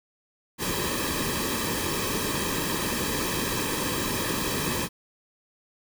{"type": "noise with comb filter", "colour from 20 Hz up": "pink", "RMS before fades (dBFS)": -28, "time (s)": [0.58, 4.89], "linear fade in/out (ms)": 50, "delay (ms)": 1.4, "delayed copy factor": -0.75, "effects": []}